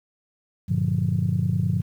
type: chord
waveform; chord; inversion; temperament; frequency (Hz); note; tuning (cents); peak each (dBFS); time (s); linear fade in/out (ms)
sine; G minor seventh; none; just; 98 / 117.6 / 147 / 176.4; G2 / Bb2 / D3 / F3; 0 / +16 / +2 / +18; -25; 0.68-1.82; 20
effects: tanh soft clip ceiling -11 dBFS + 9-bit